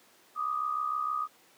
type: tone pair together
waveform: sine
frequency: 1179.5 / 1246 Hz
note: D6 / D#6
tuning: +7 / +2 cents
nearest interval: minor second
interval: 95 cents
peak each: -34 / -30 dBFS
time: 0.35-1.28 s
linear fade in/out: 50 ms
effects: pink hiss -60 dBFS RMS until 1.57 s + high-pass 300 Hz 12 dB/octave